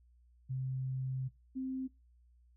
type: tone pair in turn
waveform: sine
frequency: 130.81 / 261.6 Hz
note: C3 / C4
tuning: 0 / 0 cents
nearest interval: octave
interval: 1200 cents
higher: second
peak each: -34 / -35 dBFS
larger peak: first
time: 0.49-1.29 / 1.55-1.88 s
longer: first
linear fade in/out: 20 ms
effects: noise-tail reverb RT60 0.2 s tail -18 dB re dry + added 60 Hz sine -62 dBFS peak until 2.56 s